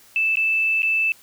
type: tone with dropouts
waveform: sine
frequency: 2637 Hz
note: E7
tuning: in tune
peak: -17 dBFS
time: 0.16-1.12 s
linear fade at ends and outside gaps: 1 ms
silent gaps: 0.356-0.37 / 0.821-0.83 s
effects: white hiss -51 dBFS RMS until 1.22 s